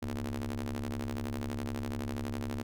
sawtooth ring-modulated tone, 69.2 Hz, C#2, 2 cents flat, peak -27 dBFS, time 0.02-2.63 s, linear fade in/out 10 ms, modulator 167 Hz, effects none

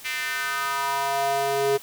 square tone with high-pass filter sweep, 138.59 Hz, C#3, in tune, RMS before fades -25 dBFS, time 0.04-1.78 s, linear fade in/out 20 ms, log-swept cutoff 2200 to 420 Hz, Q 3.1, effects white hiss -44 dBFS RMS until 1.82 s

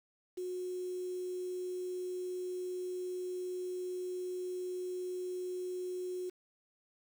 sine tone with quantisation, 364.2 Hz, F#4, 27 cents flat, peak -36 dBFS, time 0.37-6.3 s, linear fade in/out 10 ms, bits 9, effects none

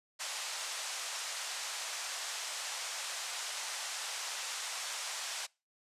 white band-pass noise, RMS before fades -40 dBFS, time 0.19-5.47 s, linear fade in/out 20 ms, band 620 to 8100 Hz, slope 24 dB/octave, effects noise-tail reverb RT60 0.3 s tail -25 dB re dry + resampled to 32000 Hz

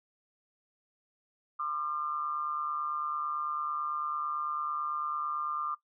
sine tone with amplitude modulation, 1200 Hz, D6, 37 cents sharp, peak -28 dBFS, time 1.59-5.75 s, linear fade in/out 10 ms, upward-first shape sine, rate 149 Hz, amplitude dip 70%, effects noise-tail reverb RT60 0.1 s tail -17 dB re dry

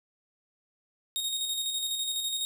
sawtooth tone with tremolo, 3729 Hz, A#7, in tune, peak -25 dBFS, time 1.16-2.45 s, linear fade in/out 0 ms, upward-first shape square, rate 12 Hz, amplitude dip 35%, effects none

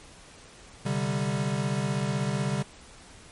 square chord, C suspended second, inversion none, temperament equal, 130.81 / 146.83 / 196 Hz, C3 / D3 / G3, 0 / 0 / 0 cents, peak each -31 dBFS, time 0.85-2.63 s, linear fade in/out 10 ms, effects pink hiss -50 dBFS RMS until 3.31 s + MP3 48 kbps

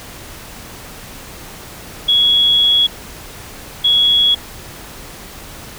sine tone bursts at uneven times, 3348 Hz, G#7, 13 cents sharp, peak -9 dBFS, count 2, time 2.08-2.87 / 3.84-4.35 s, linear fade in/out 10 ms, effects pink hiss -34 dBFS RMS until 5.78 s

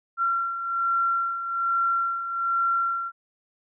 sine beating tone pair, 1366 / 1367.2 Hz, F6 / F6, -39 / -37 cents, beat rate 1.2 Hz, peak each -30 / -23 dBFS, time 0.17-3.12 s, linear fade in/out 50 ms, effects none

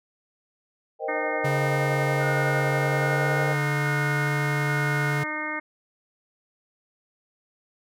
sine chord, C minor seventh, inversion third, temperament equal, 466.2 / 523.3 / 622.3 / 784 Hz, Bb4 / C5 / Eb5 / G5, 0 / 0 / 0 / 0 cents, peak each -32 dBFS, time 0.99-3.56 s, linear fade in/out 50 ms
harmonic tone, 305.8 Hz, D#4, 30 cents flat, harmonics 1 / 2 / 3 / 4 / 5 / 6 / 7, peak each -36 / -38 / -37 / -36 / -37 / -34 / -32 dBFS, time 1.08-5.6 s, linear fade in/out 10 ms
square tone with pitch glide, 140 to 144.27 Hz, C#3 to D3, +18 to -30 cents, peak -25 dBFS, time 1.44-5.24 s, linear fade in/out 10 ms, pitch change +52 cents, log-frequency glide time 2.78-3.53 s
sine tone with tremolo, 1459 Hz, F#6, 25 cents flat, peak -29 dBFS, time 2.19-5.22 s, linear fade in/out 50 ms, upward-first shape square, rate 1.2 Hz, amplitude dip 45%
effects none

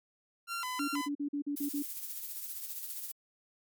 sawtooth tone with vibrato, 1178 Hz, D6, 5 cents sharp, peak -31 dBFS, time 0.47-1.09 s, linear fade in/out 50 ms, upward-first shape square, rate 3.1 Hz, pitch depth 270 cents each way
sine tone bursts, 287.8 Hz, D4, 35 cents flat, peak -31 dBFS, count 8, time 0.79-1.827 s, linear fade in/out 10 ms, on 92 ms, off 43 ms
violet noise with tremolo, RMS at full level -38 dBFS, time 1.56-3.12 s, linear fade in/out 10 ms, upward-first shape triangle, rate 15 Hz, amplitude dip 50%
effects MP3 96 kbps

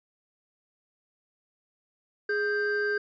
triangle tone pair together, 415.3 / 1576.6 Hz, G#4 / G6, 0 / +9 cents, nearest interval octave + major seventh, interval 2309 cents, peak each -26 / -26 dBFS, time 2.29-2.98 s, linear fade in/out 5 ms, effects resampled to 16000 Hz

